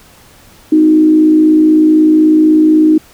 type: tone with frequency modulation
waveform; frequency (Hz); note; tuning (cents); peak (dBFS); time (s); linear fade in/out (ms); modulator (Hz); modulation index
sine; 311.1; D#4; 0; -4; 0.72-2.98; 5; 56.1; 0.41
effects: pink hiss -42 dBFS RMS until 3.13 s